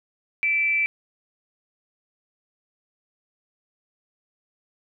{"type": "tone with frequency modulation", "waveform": "sine", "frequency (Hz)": 2329, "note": "D7", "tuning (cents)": -15, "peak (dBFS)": -19, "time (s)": [0.43, 0.86], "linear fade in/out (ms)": 0, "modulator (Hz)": 329, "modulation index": 0.24, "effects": []}